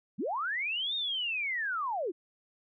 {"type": "linear two-way sweep", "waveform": "sine", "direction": "up then down", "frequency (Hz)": [147.2, 3729, 301.5], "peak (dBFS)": -30, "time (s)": [0.18, 2.12], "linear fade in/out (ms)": 20, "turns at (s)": 0.95, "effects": []}